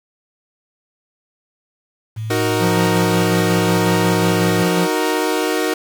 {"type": "tone", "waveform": "sine", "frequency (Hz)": 110, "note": "A2", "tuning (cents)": 0, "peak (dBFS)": -22, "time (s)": [2.16, 4.64], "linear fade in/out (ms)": 20}
{"type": "chord", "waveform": "sawtooth", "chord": "D# minor", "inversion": "none", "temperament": "equal", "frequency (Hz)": [311.1, 370, 466.2], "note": ["D#4", "F#4", "A#4"], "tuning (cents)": [0, 0, 0], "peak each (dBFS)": -17, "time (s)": [2.3, 5.74], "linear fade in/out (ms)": 5}
{"type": "tone with tremolo", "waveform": "square", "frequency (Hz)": 175.5, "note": "F3", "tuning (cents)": 9, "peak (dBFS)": -17, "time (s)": [2.59, 4.88], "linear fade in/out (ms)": 50, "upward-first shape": "square", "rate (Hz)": 5.5, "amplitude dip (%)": 30}
{"effects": ["7-bit"]}